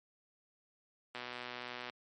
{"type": "click train", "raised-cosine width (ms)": 0.3, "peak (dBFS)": -26, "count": 93, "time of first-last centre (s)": [1.15, 1.898], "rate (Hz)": 123, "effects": ["high-pass 200 Hz 12 dB/octave", "MP3 48 kbps"]}